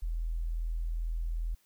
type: tone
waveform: sine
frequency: 41.2 Hz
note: E1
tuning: in tune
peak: -30 dBFS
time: 0.02-1.55 s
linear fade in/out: 10 ms
effects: white hiss -69 dBFS RMS until 1.65 s